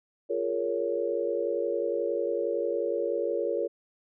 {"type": "chord", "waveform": "sine", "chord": "Bb minor seventh", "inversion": "second", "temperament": "equal with one note detuned", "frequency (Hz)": [349.2, 415.3, 466.2, 557.6], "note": ["F4", "Ab4", "Bb4", "Db5"], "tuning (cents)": [0, 0, 0, 10], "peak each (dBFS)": [-33, -33, -30, -31], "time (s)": [0.29, 3.68], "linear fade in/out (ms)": 20, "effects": []}